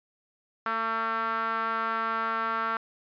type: tone with band-pass filter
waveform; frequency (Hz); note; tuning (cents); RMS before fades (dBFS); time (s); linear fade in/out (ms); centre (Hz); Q
sawtooth; 225.2; A3; +40; -29; 0.66-2.77; 2; 1300; 4.6
effects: resampled to 11025 Hz